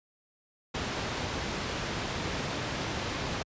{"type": "low-pass noise", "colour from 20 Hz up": "pink", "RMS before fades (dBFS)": -33, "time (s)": [0.74, 3.43], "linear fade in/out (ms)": 10, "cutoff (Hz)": 5300, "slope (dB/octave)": 12, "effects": ["high-pass 60 Hz 12 dB/octave", "resampled to 16000 Hz"]}